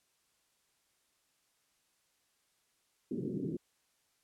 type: band-pass noise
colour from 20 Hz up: white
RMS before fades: -37 dBFS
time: 3.11-3.57 s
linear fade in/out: 5 ms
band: 120 to 390 Hz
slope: 48 dB/octave
effects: white hiss -75 dBFS RMS until 4.23 s + low-pass 11000 Hz 12 dB/octave